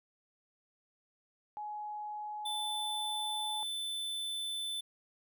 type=tone with pitch glide; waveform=sine; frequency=841 to 850.3 Hz; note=G#5 to G#5; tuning=+22 to +41 cents; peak=-38 dBFS; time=1.57-3.63 s; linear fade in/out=0 ms; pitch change=+19 cents; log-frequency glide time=2.05-3.49 s
type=tone; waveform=square; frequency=3520 Hz; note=A7; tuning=in tune; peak=-36 dBFS; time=2.45-4.81 s; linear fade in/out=10 ms
effects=none